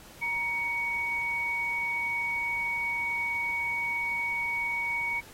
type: tone pair together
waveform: sine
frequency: 941 / 2238 Hz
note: A#5 / C#7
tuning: +16 / +16 cents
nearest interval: octave + minor third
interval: 1500 cents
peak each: -36 / -28 dBFS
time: 0.21-5.21 s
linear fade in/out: 20 ms
effects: pink hiss -51 dBFS RMS until 5.33 s + AAC 48 kbps